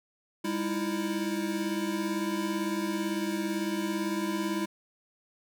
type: tone cluster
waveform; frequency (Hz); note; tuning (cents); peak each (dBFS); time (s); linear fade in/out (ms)
square; 201.2 / 317.6 / 335.5; G3 / D#4 / E4; +45 / +36 / +31; -34 / -34 / -34; 0.44-4.66; 10
effects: none